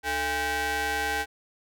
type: ring-modulated tone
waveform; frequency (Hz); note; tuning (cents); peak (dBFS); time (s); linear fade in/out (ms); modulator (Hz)
sawtooth; 370; F#4; 0; -19; 0.03-1.26; 50; 1180
effects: none